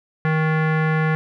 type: tone with low-pass filter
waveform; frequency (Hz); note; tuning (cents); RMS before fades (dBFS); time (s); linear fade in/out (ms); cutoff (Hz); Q
square; 157.2; D#3; +18; -19; 0.25-1.15; 0; 1800; 3.2
effects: none